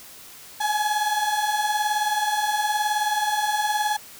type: beating tone pair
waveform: 35% pulse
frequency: 830.6 / 849.6 Hz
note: G#5 / G#5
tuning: 0 / +39 cents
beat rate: 19 Hz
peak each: -25 / -21 dBFS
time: 0.6-3.97 s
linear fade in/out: 10 ms
effects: white hiss -44 dBFS RMS until 4.19 s